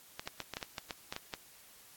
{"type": "clicks", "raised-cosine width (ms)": 0.2, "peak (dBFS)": -21, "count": 11, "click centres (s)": [0.195, 0.275, 0.403, 0.537, 0.569, 0.628, 0.782, 0.908, 1.125, 1.164, 1.338], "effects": ["white hiss -58 dBFS RMS until 1.96 s", "AAC 64 kbps"]}